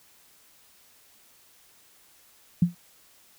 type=tone with exponential decay; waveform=sine; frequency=174 Hz; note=F3; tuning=6 cents flat; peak=-13 dBFS; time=2.62-2.75 s; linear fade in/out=5 ms; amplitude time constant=27 ms; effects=white hiss -58 dBFS RMS until 3.38 s